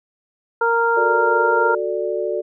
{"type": "harmonic tone", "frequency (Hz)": 464.1, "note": "A#4", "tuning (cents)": -8, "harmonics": [1, 2, 3], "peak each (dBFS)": [-19, -19, -19], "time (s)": [0.61, 1.75], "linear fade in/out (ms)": 5}
{"type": "chord", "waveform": "sine", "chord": "D major", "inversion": "first", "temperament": "just", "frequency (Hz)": [367.1, 440.5, 587.3], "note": ["F#4", "A4", "D5"], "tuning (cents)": [-14, 2, 0], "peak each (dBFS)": -24, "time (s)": [0.96, 2.42], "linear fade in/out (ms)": 20}
{"effects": []}